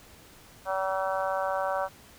harmonic tone, 190.8 Hz, G3, 47 cents flat, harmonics 3 / 4 / 5 / 6 / 7 / 8, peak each -30 / -32 / -34 / -36 / -37 / -38 dBFS, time 0.65-1.89 s, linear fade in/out 50 ms, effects pink hiss -53 dBFS RMS until 2.18 s

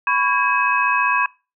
sine tone cluster, 1000 / 1115 / 1635 / 2553 Hz, B5 / C#6 / G#6 / D#7, +21 / +10 / -28 / +44 cents, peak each -21 dBFS, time 0.07-1.26 s, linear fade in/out 2 ms, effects noise-tail reverb RT60 0.3 s tail -23 dB re dry

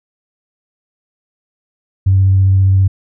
sine tone with vibrato, 95.8 Hz, G2, 39 cents flat, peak -6 dBFS, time 2.06-2.88 s, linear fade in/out 10 ms, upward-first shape triangle, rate 15 Hz, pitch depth 16 cents each way, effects tanh soft clip ceiling -2 dBFS

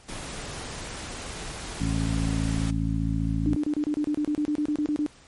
pink noise, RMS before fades -36 dBFS, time 0.08-2.71 s, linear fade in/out 10 ms
harmonic tone, 55 Hz, A1, in tune, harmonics 1 / 2 / 3 / 4 / 5, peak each -28 / -29 / -29 / -34 / -30 dBFS, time 1.8-3.56 s, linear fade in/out 10 ms
sine tone bursts, 298.4 Hz, D4, 28 cents sharp, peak -22 dBFS, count 16, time 3.46-5.063 s, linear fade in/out 0 ms, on 73 ms, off 29 ms
effects pink hiss -53 dBFS RMS until 5.27 s + MP3 48 kbps

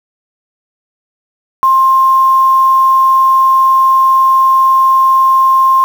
sine tone with quantisation, 1058 Hz, C6, 19 cents sharp, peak -5 dBFS, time 1.63-5.84 s, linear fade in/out 0 ms, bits 5, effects none

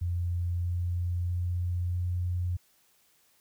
sine tone with pitch steps, 87.31 / 87.87 / 88.43 / 88.99 Hz, F2 / F2 / F2 / F2, 0 / +11 / +22 / +33 cents, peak -27 dBFS, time 0.01-2.57 s, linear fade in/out 10 ms, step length 640 ms, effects white hiss -66 dBFS RMS until 3.4 s

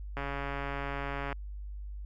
click train, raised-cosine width 0.5 ms, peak -21 dBFS, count 163, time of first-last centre 0.17-1.327 s, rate 140 Hz, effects added 50 Hz sine -38 dBFS peak until 2.05 s

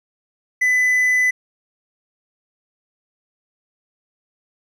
triangle tone, 2002 Hz, B6, 23 cents sharp, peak -12 dBFS, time 0.61-1.31 s, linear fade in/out 10 ms, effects none

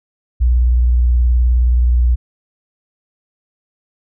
sine tone with vibrato, 60.6 Hz, B1, 32 cents flat, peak -9 dBFS, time 0.4-2.16 s, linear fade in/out 20 ms, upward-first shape square, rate 19 Hz, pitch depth 53 cents each way, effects none

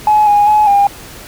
sine tone with pitch steps, 848 / 824 / 847 / 805 Hz, G#5 / G#5 / G#5 / G5, +36 / -14 / +34 / +46 cents, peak -5 dBFS, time 0.07-0.87 s, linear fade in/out 2 ms, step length 200 ms, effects tanh soft clip ceiling -2 dBFS + pink hiss -33 dBFS RMS until 1.27 s

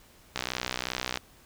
click train, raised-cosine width 0.2 ms, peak -12 dBFS, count 52, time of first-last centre 0.36-1.173 s, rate 62.7 Hz, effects pink hiss -57 dBFS RMS until 1.45 s

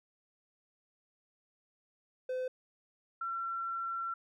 triangle / sine tone pair in turn, 511 / 1356.3 Hz, C5 / E6, -41 / +49 cents, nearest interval octave + perfect fourth, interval 1690 cents, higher second, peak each -31 / -34 dBFS, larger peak first, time 2.29-2.48 / 3.21-4.14 s, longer second, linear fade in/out 5 ms, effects none

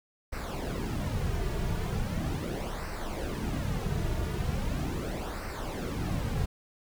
brown noise with flanger, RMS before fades -32 dBFS, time 0.32-6.46 s, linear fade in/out 10 ms, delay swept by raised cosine 0.29 to 3.89 ms, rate 0.39 Hz, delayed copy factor -0.65, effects none

